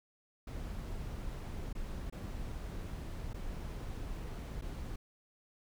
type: noise with dropouts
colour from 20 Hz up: brown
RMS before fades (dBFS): -41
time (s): 0.47-4.96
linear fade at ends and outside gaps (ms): 5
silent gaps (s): 1.729-1.75 / 2.1-2.124 / 3.333-3.342 / 4.613-4.62
effects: none